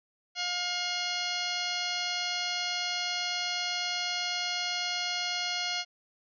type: harmonic tone with a mistuned harmonic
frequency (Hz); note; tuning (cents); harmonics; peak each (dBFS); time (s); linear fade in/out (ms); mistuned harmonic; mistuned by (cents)
712; F5; +33; 1 / 2 / 3 / 4 / 5 / 6 / 7 / 8 / 9; -39 / -39 / -37 / -37 / -39 / -35 / -40 / -42 / -46; 0.35-5.85; 50; 5; -99
effects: none